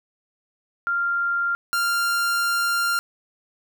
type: tone pair in turn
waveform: sine / 45% pulse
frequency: 1392 / 1392 Hz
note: F6 / F6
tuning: -6 / -6 cents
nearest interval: unison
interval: 0 cents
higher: neither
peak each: -20 dBFS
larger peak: neither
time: 0.87-1.55 / 1.73-2.99 s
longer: second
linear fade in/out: 0 ms
effects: none